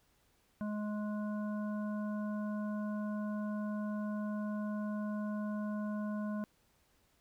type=harmonic tone; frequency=210 Hz; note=G#3; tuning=19 cents sharp; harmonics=1 / 3 / 5 / 7; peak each=-35 / -45 / -49 / -52 dBFS; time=0.61-6.44 s; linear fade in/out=0 ms; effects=pink hiss -72 dBFS RMS until 7.2 s